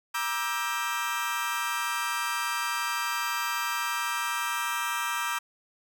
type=chord; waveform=30% pulse; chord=E half-diminished seventh; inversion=second; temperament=just; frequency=949.3 / 1186.7 / 1318.5 / 1582.2 Hz; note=Bb5 / D6 / E6 / G6; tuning=+31 / +18 / 0 / +16 cents; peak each=-31 dBFS; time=0.14-5.39 s; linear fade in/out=10 ms; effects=none